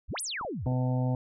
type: exponential two-way sweep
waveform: sine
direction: up then down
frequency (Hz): 35.01 to 11680 to 52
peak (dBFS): -32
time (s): 0.08-0.68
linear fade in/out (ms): 20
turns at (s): 0.21
type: clicks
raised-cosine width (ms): 2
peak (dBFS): -32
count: 4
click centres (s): 0.412 / 0.449 / 0.678 / 0.72
type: harmonic tone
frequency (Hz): 126.9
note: B2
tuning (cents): +47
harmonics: 1 / 2 / 4 / 5 / 6 / 7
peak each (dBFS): -26 / -32 / -38 / -40 / -42 / -43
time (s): 0.66-1.15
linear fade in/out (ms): 2
effects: none